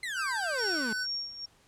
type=exponential sweep; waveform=35% pulse; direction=down; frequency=2091 to 207.7 Hz; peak=-31 dBFS; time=0.03-0.93 s; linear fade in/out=2 ms
type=tone with pitch glide; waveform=square; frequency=1568 to 1505.9 Hz; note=G6 to F#6; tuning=0 to +30 cents; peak=-32 dBFS; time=0.14-1.07 s; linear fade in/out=50 ms; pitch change=-70 cents; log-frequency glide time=0.54-0.62 s
type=tone with tremolo; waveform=sine; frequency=5540 Hz; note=F8; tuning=15 cents flat; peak=-30 dBFS; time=0.58-1.46 s; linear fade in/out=10 ms; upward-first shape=sine; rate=2.3 Hz; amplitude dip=75%
effects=pink hiss -63 dBFS RMS until 1.67 s + low-pass 10000 Hz 12 dB/octave